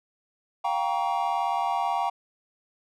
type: chord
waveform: triangle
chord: G half-diminished seventh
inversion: third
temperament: just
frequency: 705.6 / 784 / 940.8 / 1128.9 Hz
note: F5 / G5 / Bb5 / Db6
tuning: +18 / 0 / +16 / +31 cents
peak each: -28 / -26 / -27 / -31 dBFS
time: 0.64-2.1 s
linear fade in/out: 10 ms
effects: none